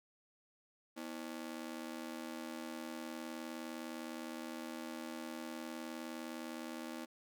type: ring-modulated tone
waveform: sawtooth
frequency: 282.8 Hz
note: C#4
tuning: 35 cents sharp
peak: -36 dBFS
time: 0.96-7.06 s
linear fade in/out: 20 ms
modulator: 39.8 Hz
effects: none